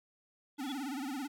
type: tone with exponential growth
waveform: sine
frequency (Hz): 3390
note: G#7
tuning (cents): +35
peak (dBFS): -38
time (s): 0.57-0.72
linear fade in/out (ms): 0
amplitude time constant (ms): 31
type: tone with vibrato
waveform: square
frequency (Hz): 272.9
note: C#4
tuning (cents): -27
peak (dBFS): -37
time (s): 0.58-1.28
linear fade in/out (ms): 20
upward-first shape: sine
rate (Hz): 18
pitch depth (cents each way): 150
effects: none